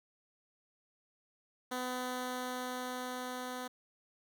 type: tone with level ramp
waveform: 10% pulse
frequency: 251.7 Hz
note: B3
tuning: 33 cents sharp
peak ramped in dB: -27 to -31 dBFS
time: 1.71-3.68 s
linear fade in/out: 10 ms
effects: none